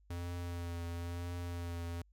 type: tone with vibrato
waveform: square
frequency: 86.4 Hz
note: F2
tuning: 18 cents flat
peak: -39 dBFS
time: 0.1-2.02 s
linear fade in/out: 5 ms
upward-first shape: triangle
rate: 1 Hz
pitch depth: 26 cents each way
effects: added 50 Hz sine -63 dBFS peak until 2.12 s